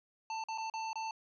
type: tone with dropouts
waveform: square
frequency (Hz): 889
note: A5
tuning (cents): +18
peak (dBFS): -37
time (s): 0.3-1.11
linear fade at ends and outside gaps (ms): 2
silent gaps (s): 0.439-0.485 / 0.577-0.582 / 0.699-0.738 / 0.931-0.956
effects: resampled to 16000 Hz